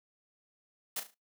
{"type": "noise with echo", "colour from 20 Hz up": "white", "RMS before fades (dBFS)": -35, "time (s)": [0.96, 1], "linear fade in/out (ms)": 5, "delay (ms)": 36, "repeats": 4, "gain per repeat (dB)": -9, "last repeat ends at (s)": 1.144, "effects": ["noise-tail reverb RT60 0.2 s tail -21 dB re dry", "high-pass 200 Hz 12 dB/octave"]}